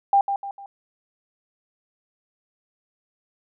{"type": "tone with echo", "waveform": "sine", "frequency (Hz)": 796, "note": "G5", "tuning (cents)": 26, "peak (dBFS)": -13, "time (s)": [0.13, 0.21], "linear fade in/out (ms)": 2, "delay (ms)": 150, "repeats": 3, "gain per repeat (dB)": -8, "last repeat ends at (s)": 0.66, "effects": []}